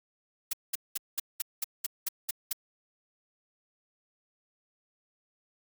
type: noise bursts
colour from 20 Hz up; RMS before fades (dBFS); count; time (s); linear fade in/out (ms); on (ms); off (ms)
blue; -30; 10; 0.51-2.53; 5; 22; 200
effects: Opus 48 kbps